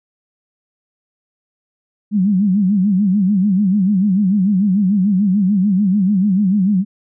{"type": "tone with vibrato", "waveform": "sine", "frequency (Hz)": 196, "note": "G3", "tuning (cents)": 0, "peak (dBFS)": -11, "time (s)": [2.11, 6.85], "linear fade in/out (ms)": 50, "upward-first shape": "sine", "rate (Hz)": 6.8, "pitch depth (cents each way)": 140, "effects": []}